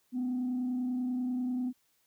sine tone with frequency modulation, 250.8 Hz, B3, 27 cents sharp, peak -28 dBFS, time 0.12-1.73 s, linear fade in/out 50 ms, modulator 30.2 Hz, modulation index 0.26, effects tanh soft clip ceiling -27 dBFS + white hiss -72 dBFS RMS until 2.06 s

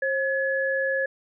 sine tone pair together, 535.5 / 1700 Hz, C5 / G#6, +40 / +40 cents, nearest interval octave + minor sixth, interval 2000 cents, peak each -25 dBFS, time 0.02-1.06 s, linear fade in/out 5 ms, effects none

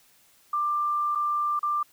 sine tone with dropouts, 1186 Hz, D6, 17 cents sharp, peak -23 dBFS, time 0.53-1.83 s, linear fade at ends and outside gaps 5 ms, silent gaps 1.151-1.155 / 1.593-1.629 s, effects white hiss -60 dBFS RMS until 1.92 s

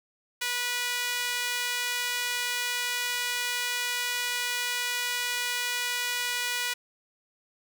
sawtooth tone with high-pass filter, 488.6 Hz, B4, 19 cents flat, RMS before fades -30 dBFS, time 0.41-6.74 s, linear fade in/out 10 ms, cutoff 2000 Hz, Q 1.1, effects 8-bit

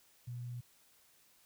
sine tone, 121.9 Hz, B2, 22 cents flat, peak -40 dBFS, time 0.27-0.61 s, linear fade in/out 10 ms, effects white hiss -67 dBFS RMS until 1.45 s

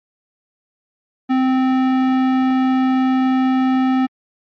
sine tone with tanh clipping, 260 Hz, C4, 11 cents flat, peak -15 dBFS, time 1.29-4.07 s, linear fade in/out 20 ms, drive 17 dB, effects MP3 48 kbps

